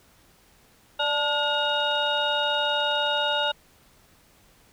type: tone cluster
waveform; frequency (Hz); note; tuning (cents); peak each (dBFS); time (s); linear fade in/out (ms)
sine; 587 / 879 / 1435 / 2855 / 3730; D5 / A5 / F6 / F7 / A#7; -1 / -2 / +47 / +37 / 0; -28; 0.99-3.52; 10
effects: tanh soft clip ceiling -12 dBFS + pink hiss -58 dBFS RMS until 4.72 s